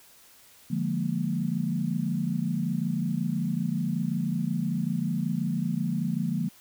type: chord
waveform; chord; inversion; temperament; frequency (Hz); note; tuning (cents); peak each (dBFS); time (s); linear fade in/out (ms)
sine; Bb dominant seventh; first; equal; 146.83 / 174.61 / 207.7 / 233.1; D3 / F3 / Ab3 / Bb3; 0 / 0 / 0 / 0; -32 / -29 / -32 / -31; 0.7-6.49; 10
effects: white hiss -55 dBFS RMS until 6.6 s